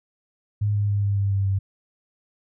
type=tone with pitch steps; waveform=sine; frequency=103.83 / 102.7 / 101.58 / 100.47 / 99.37 / 98.29 / 97.21 Hz; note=G#2 / G#2 / G#2 / G2 / G2 / G2 / G2; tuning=0 / -19 / -38 / +43 / +24 / +5 / -14 cents; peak=-19 dBFS; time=0.61-1.59 s; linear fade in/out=10 ms; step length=140 ms; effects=none